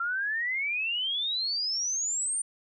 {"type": "exponential sweep", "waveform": "sine", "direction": "up", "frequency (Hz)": [1356, 9140], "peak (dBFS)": -27, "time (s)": [0, 2.42], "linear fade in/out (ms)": 5, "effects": []}